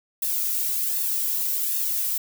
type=noise with flanger; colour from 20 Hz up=violet; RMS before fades=-25 dBFS; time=0.22-2.18 s; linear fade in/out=5 ms; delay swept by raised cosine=1.1 to 2.2 ms; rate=1.3 Hz; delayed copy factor=+0.65; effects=none